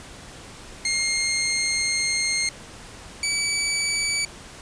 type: tone pair in turn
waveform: 15% pulse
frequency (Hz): 2126 / 2293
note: C7 / D7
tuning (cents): +27 / -42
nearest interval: minor second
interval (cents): 131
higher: second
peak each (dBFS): -15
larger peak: neither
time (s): 0.85-2.49 / 3.23-4.25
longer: first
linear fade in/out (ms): 2
effects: pink hiss -42 dBFS RMS until 4.61 s + resampled to 22050 Hz